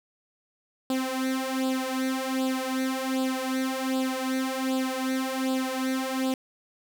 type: tone with flanger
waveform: sawtooth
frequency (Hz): 261.6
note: C4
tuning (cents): 0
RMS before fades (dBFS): -28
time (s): 0.9-6.34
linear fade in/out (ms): 2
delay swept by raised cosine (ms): 0.24 to 3.34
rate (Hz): 1.3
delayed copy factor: +0.75
effects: none